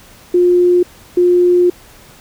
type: tone pair in turn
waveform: sine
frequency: 355.3 / 355.3 Hz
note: F4 / F4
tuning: +30 / +30 cents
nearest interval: unison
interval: 0 cents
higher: neither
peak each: -7 dBFS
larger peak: neither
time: 0.34-0.83 / 1.17-1.7 s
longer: second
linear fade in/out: 5 ms
effects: pink hiss -42 dBFS RMS until 2.2 s